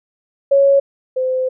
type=tone pair in turn; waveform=sine; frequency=554.4 / 515.2 Hz; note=C#5 / C5; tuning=0 / -27 cents; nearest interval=minor second; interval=127 cents; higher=first; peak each=-8 / -15 dBFS; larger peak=first; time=0.51-0.8 / 1.16-1.49 s; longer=second; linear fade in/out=10 ms; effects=none